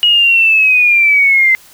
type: linear sweep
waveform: sine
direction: down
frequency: 2900 to 2060 Hz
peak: -6 dBFS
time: 0.03-1.55 s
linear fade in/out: 0 ms
effects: white hiss -42 dBFS RMS until 1.73 s